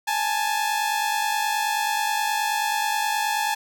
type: tone pair together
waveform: sawtooth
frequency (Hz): 830.6 / 880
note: G#5 / A5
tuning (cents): 0 / 0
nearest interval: minor second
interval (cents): 100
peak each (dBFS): -21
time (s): 0.07-3.55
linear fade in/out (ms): 10
effects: none